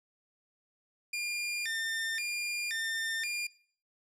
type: tone with vibrato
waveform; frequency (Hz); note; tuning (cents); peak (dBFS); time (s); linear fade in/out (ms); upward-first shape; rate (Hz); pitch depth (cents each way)
sawtooth; 2084; C7; -7; -29; 1.13-3.47; 5; square; 0.95; 250
effects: noise-tail reverb RT60 0.5 s tail -21 dB re dry + low-pass 11000 Hz 12 dB/octave